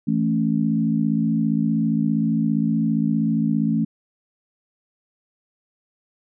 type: chord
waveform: sine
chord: A major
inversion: second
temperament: equal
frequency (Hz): 164.81 / 220 / 277.2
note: E3 / A3 / C#4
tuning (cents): 0 / 0 / 0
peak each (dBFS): -23 / -20 / -24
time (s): 0.07-3.85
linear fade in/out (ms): 10
effects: none